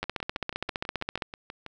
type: two click trains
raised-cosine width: 0.3 ms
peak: -22 / -13 dBFS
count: 11 / 19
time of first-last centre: 0.04-1.663 / 0.03-1.222 s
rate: 6.16 / 15.1 Hz
effects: none